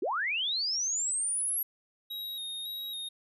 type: linear sweep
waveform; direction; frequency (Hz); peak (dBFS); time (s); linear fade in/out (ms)
sine; up; 293.7 to 11640; -28; 0.02-1.63; 5
type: tone with vibrato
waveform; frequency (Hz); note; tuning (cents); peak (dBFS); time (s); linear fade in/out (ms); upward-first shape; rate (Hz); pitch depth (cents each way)
square; 3765; A#7; +16; -36; 2.1-3.09; 10; square; 1.8; 27
effects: none